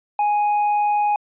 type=tone with tanh clipping; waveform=sine; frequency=830.6 Hz; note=G#5; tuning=in tune; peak=-17 dBFS; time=0.19-1.16 s; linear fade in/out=2 ms; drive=4 dB; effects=resampled to 8000 Hz